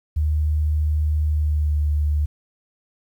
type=tone with pitch glide; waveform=sine; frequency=76.2 to 74.42 Hz; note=D#2 to D2; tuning=-36 to +24 cents; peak=-17 dBFS; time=0.16-2.26 s; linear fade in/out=10 ms; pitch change=-40 cents; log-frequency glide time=1.26-1.81 s; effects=9-bit